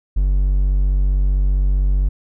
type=tone; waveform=triangle; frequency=47.71 Hz; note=G1; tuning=46 cents flat; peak=-11 dBFS; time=0.16-2.09 s; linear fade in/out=10 ms; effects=none

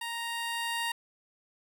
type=tone with level ramp; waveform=15% pulse; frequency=932.3 Hz; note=A#5; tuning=in tune; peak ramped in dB=-28 to -23 dBFS; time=0.01-0.92 s; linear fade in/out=5 ms; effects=none

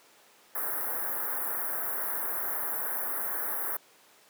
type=band-stop noise; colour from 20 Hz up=white; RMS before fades=-32 dBFS; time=0.55-3.77 s; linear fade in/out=5 ms; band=1800 to 11000 Hz; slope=48 dB/octave; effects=pink hiss -58 dBFS RMS until 4.29 s + high-pass 400 Hz 12 dB/octave

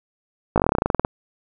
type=slowing click train; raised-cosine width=1 ms; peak=-3 dBFS; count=16; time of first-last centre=0.56-1.049 s; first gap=18 ms; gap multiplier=1.08; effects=none

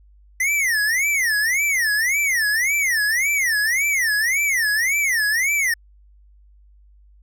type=tone with vibrato; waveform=square; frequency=1975.5 Hz; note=B6; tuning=in tune; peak=-18 dBFS; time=0.4-5.74 s; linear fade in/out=5 ms; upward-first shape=sine; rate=1.8 Hz; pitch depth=290 cents each way; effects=added 50 Hz sine -48 dBFS peak until 7.22 s

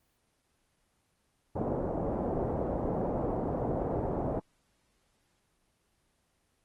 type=low-pass noise; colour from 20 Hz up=white; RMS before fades=-32 dBFS; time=1.55-4.4 s; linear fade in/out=10 ms; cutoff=680 Hz; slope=24 dB/octave; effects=pink hiss -73 dBFS RMS until 6.64 s + Opus 24 kbps

